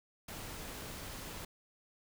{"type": "noise", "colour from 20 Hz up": "pink", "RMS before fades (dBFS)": -45, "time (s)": [0.28, 1.45], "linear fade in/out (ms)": 5, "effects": []}